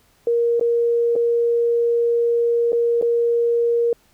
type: tone with dropouts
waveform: sine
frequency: 470 Hz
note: A#4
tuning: 14 cents sharp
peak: -15 dBFS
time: 0.27-3.93 s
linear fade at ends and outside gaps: 2 ms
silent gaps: 0.597-0.61 / 1.155-1.161 / 2.721-2.729 / 3.014-3.024 s
effects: pink hiss -58 dBFS RMS until 4.13 s